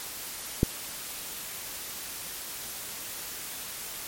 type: click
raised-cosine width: 3 ms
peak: -7 dBFS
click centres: 0.631 s
effects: white hiss -38 dBFS RMS until 4.07 s + MP3 64 kbps